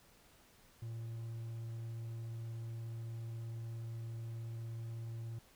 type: tone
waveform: triangle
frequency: 114.6 Hz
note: A#2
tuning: 29 cents flat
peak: -39 dBFS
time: 0.82-5.39 s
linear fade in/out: 5 ms
effects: pink hiss -65 dBFS RMS until 5.55 s